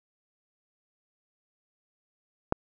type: click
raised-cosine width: 1 ms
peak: -9 dBFS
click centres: 2.524 s
effects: none